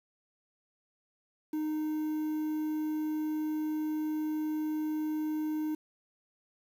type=tone with quantisation; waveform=triangle; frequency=308.2 Hz; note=D#4; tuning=16 cents flat; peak=-28 dBFS; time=1.53-5.75 s; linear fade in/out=5 ms; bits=9; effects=none